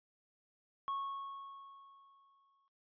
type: tone with exponential decay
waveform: triangle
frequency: 1101 Hz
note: C#6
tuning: 12 cents flat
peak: -33 dBFS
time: 0.88-2.68 s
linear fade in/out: 0 ms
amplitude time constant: 390 ms
effects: noise-tail reverb RT60 0.1 s tail -20 dB re dry + resampled to 11025 Hz